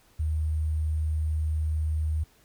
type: tone with sample-and-hold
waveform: sine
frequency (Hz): 77.78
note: D#2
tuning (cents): 0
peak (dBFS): -24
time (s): 0.19-2.24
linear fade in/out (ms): 10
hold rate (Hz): 8820
effects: pink hiss -61 dBFS RMS until 2.44 s